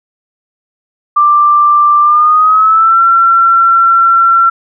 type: tone with pitch glide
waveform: sine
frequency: 1181 to 1356.6 Hz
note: D6 to E6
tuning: +9 to +49 cents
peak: -4 dBFS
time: 1.16-4.5 s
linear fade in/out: 10 ms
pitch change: +240 cents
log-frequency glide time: 2.01-3 s
effects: none